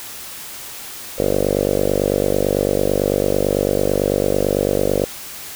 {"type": "tone with low-pass filter", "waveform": "5% pulse", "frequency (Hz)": 49, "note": "G1", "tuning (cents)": 0, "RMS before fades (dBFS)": -18, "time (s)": [1.18, 5.05], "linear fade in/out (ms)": 10, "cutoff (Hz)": 530, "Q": 4, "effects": ["white hiss -33 dBFS RMS until 5.55 s"]}